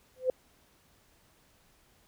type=tone with exponential growth; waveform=sine; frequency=512 Hz; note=C5; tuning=38 cents flat; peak=-20 dBFS; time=0.16-0.3 s; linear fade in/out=2 ms; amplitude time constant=29 ms; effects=pink hiss -65 dBFS RMS until 2.07 s